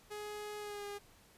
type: tone with pitch glide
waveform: sawtooth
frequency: 418.5 to 407.1 Hz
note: G#4 to G#4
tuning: +13 to -35 cents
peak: -38 dBFS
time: 0.1-0.99 s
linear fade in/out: 20 ms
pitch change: -48 cents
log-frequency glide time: 0.59-0.85 s
effects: pink hiss -63 dBFS RMS until 1.37 s + resampled to 32000 Hz